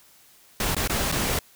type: noise with dropouts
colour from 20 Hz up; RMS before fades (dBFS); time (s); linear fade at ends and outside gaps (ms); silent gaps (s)
pink; -25; 0.6-1.39; 2; 0.748-0.765 / 0.876-0.896 / 1.117-1.123
effects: white hiss -55 dBFS RMS until 1.55 s